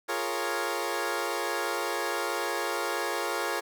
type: chord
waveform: 15% pulse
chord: Bb minor seventh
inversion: second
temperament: equal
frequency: 349.2 / 415.3 / 466.2 / 554.4 Hz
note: F4 / Ab4 / Bb4 / Db5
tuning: 0 / 0 / 0 / 0 cents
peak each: -28 dBFS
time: 0.08-3.61 s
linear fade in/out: 20 ms
effects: none